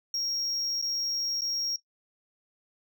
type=tone with dropouts; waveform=sine; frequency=5588 Hz; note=F8; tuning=in tune; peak=-25 dBFS; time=0.14-1.76 s; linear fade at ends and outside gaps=2 ms; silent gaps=0.815-0.824 / 1.409-1.418 s; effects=noise-tail reverb RT60 0.1 s tail -17 dB re dry + tanh soft clip ceiling -27 dBFS